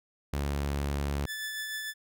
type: tone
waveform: sawtooth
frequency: 71 Hz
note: C#2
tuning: 42 cents sharp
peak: -25 dBFS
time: 0.33-1.26 s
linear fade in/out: 5 ms
type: tone with tremolo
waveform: sawtooth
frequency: 1743 Hz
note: A6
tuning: 17 cents flat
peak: -29 dBFS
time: 1.26-1.94 s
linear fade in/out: 50 ms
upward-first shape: triangle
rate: 6.6 Hz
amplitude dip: 35%
effects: none